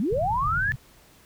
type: linear sweep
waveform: sine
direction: up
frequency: 180.8 to 1760 Hz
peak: -22 dBFS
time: 0-0.72 s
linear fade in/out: 0 ms
type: low-pass noise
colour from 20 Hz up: white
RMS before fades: -32 dBFS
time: 0.1-0.76 s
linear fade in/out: 10 ms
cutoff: 160 Hz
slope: 48 dB/octave
effects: pink hiss -55 dBFS RMS until 1.25 s